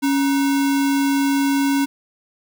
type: tone with sample-and-hold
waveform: sine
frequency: 277.5 Hz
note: C#4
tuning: 2 cents sharp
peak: -15 dBFS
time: 0.02-1.86 s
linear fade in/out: 20 ms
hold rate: 1225 Hz
effects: none